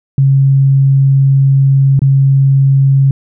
sine tone with dropouts, 136.4 Hz, C#3, 28 cents flat, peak -5 dBFS, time 0.18-3.11 s, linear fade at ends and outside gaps 2 ms, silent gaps 1.993-2.018 s, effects none

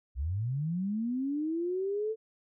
sine linear sweep, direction up, 58.6 to 447.6 Hz, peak -29 dBFS, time 0.15-2.16 s, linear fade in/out 50 ms, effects none

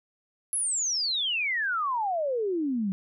sine exponential sweep, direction down, 11175 to 185 Hz, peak -25 dBFS, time 0.53-2.92 s, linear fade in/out 0 ms, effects none

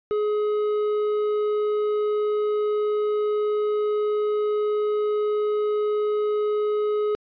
triangle tone with hard clipping, 420.8 Hz, G#4, 23 cents sharp, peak -22 dBFS, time 0.11-7.15 s, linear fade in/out 0 ms, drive 9 dB, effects resampled to 11025 Hz

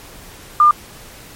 sine tone, 1202 Hz, D6, 40 cents sharp, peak -6 dBFS, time 0.6-0.71 s, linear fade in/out 2 ms, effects pink hiss -39 dBFS RMS until 1.35 s + MP3 64 kbps

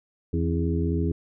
harmonic tone with a mistuned harmonic, 83.2 Hz, E2, 17 cents sharp, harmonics 1 / 2 / 3 / 4 / 5, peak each -25 / -28 / -30 / -31 / -32 dBFS, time 0.33-1.12 s, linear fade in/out 5 ms, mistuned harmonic 3, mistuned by +80 cents, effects none

